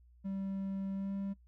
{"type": "tone with pitch glide", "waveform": "triangle", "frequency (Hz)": [194.2, 196.8], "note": ["G3", "G3"], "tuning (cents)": [-16, 7], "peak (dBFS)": -33, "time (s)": [0.24, 1.34], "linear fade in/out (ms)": 20, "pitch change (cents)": 23, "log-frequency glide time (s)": [0.93, 1.13], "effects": ["noise-tail reverb RT60 0.1 s tail -20 dB re dry", "added 60 Hz sine -59 dBFS peak until 1.47 s"]}